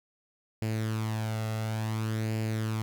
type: tone with flanger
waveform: sawtooth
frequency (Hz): 110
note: A2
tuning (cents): 0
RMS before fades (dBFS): -31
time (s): 0.62-2.82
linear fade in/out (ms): 0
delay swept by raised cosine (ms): 0.41 to 1.51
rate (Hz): 0.57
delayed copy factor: +0.55
effects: none